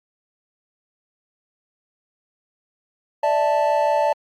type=chord; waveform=triangle; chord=D suspended second; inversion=none; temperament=equal with one note detuned; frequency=587.3 / 652.8 / 880 Hz; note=D5 / E5 / A5; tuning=0 / -17 / 0 cents; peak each=-18 / -21 / -18 dBFS; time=3.23-4.13 s; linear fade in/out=5 ms; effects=Opus 48 kbps